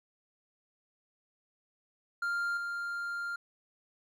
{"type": "tone with level steps", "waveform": "triangle", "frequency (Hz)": 1397, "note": "F6", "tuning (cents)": 0, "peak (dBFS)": [-28, -32], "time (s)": [2.22, 3.36], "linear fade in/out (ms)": 5, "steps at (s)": 2.57, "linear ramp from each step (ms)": 2, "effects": []}